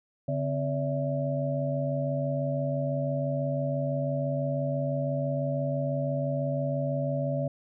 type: tone cluster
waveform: sine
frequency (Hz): 143 / 259.3 / 572 / 658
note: D3 / C4 / D5 / E5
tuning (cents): -46 / -15 / -46 / -3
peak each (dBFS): -29 / -35 / -31 / -35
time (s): 0.28-7.48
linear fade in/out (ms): 5
effects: none